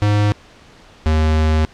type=tone pair in turn; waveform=square; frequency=103.83 / 78.19 Hz; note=G#2 / D#2; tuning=0 / +9 cents; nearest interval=perfect fourth; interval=491 cents; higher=first; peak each=-13 dBFS; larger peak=neither; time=0.02-0.32 / 1.06-1.65 s; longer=second; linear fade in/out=0 ms; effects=pink hiss -45 dBFS RMS until 1.73 s + low-pass 5000 Hz 12 dB/octave